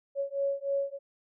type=beating tone pair; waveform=sine; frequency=554.4 / 557.7 Hz; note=C#5 / C#5; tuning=0 / +10 cents; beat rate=3.3 Hz; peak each=-31 / -31 dBFS; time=0.15-0.99 s; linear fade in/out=50 ms; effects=none